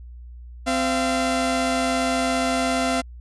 sawtooth tone pair together, 258.7 / 684.1 Hz, C4 / F5, -19 / -36 cents, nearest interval octave + perfect fourth, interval 1683 cents, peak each -19 dBFS, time 0.66-3.02 s, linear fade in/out 20 ms, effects added 60 Hz sine -37 dBFS peak until 3.2 s + resampled to 24000 Hz

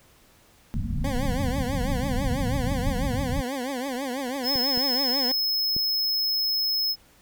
pink low-pass noise, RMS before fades -27 dBFS, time 0.74-3.41 s, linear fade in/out 0 ms, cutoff 250 Hz, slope 96 dB/octave
20% pulse tone with vibrato, 261.6 Hz, C4, in tune, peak -23 dBFS, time 1.04-5.32 s, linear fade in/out 5 ms, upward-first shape triangle, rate 6.1 Hz, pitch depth 170 cents each way
square tone, 5180 Hz, E8, 31 cents flat, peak -23 dBFS, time 4.43-6.96 s, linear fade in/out 50 ms
clicks, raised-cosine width 3 ms, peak -21 / -24 / -21 dBFS, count 3, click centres 4.557 / 4.775 / 5.765 s
effects pink hiss -57 dBFS RMS until 7.21 s

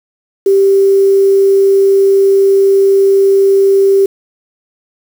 sine tone with quantisation, 392 Hz, G4, in tune, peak -5 dBFS, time 0.46-4.06 s, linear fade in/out 5 ms, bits 5, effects none

